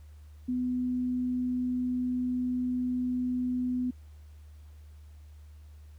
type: tone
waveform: sine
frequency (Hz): 250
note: B3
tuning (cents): +21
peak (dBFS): -27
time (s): 0.48-3.91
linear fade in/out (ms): 10
effects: added 75 Hz sine -47 dBFS peak until 5.98 s + pink hiss -67 dBFS RMS until 5.98 s